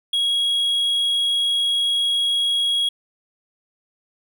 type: tone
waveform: triangle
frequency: 3311 Hz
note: G#7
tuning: 6 cents flat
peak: -16 dBFS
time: 0.13-2.89 s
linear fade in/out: 5 ms
effects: none